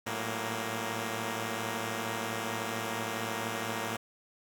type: tone cluster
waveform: 5% pulse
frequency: 110.6 / 115 / 186.8 / 234.1 Hz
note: A2 / A#2 / F#3 / A#3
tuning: +9 / -23 / +17 / +8 cents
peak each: -25 / -34 / -30 / -25 dBFS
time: 0.06-3.97 s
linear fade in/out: 10 ms
effects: none

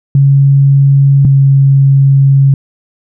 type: tone pair in turn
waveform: sine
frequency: 138.59 / 137.24 Hz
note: C#3 / C#3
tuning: 0 / -17 cents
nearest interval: unison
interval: 17 cents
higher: first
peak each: -3 dBFS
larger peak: neither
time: 0.15-1.25 / 1.25-2.54 s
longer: second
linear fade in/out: 2 ms
effects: none

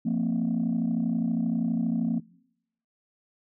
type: chord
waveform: sine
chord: F suspended fourth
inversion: none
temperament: equal with one note detuned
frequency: 174.61 / 229.1 / 261.6 Hz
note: F3 / Bb3 / C4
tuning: 0 / -30 / 0 cents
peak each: -28 / -24 / -29 dBFS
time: 0.05-2.2 s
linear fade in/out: 10 ms
effects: noise-tail reverb RT60 0.8 s tail -24 dB re dry + tanh soft clip ceiling -19 dBFS

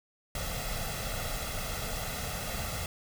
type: noise with comb filter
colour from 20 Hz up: pink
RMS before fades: -35 dBFS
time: 0.35-2.86 s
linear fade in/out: 2 ms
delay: 1.5 ms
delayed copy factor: +0.7
effects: none

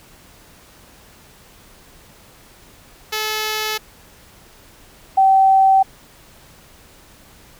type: tone pair in turn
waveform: 5% pulse / sine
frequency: 431.5 / 770.8 Hz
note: A4 / G5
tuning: -34 / -29 cents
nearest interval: minor seventh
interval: 1005 cents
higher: second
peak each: -9 dBFS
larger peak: neither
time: 3.12-3.78 / 5.17-5.83 s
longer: neither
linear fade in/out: 10 ms
effects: pink hiss -47 dBFS RMS until 7.59 s

